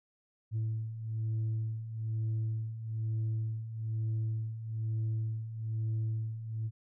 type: beating tone pair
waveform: sine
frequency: 110 / 111.1 Hz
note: A2 / A2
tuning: 0 / +17 cents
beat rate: 1.1 Hz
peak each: -36 / -31 dBFS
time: 0.51-6.71 s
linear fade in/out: 50 ms
effects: tanh soft clip ceiling -28 dBFS